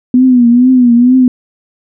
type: tone with vibrato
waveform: sine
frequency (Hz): 246.9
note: B3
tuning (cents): 0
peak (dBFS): -3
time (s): 0.14-1.28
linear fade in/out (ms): 2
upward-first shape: triangle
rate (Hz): 2.2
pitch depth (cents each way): 98
effects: none